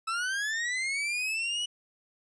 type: linear sweep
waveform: 40% pulse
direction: up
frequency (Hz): 1300 to 2960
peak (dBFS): -28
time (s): 0.07-1.66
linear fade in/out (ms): 10
effects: resampled to 22050 Hz